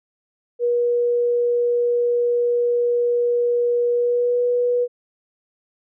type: tone with pitch glide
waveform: sine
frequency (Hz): 480.7 to 487.7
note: B4 to B4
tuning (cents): -47 to -22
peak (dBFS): -16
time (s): 0.59-4.88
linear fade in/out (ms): 50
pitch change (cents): +25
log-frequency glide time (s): 3.92-4.4
effects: none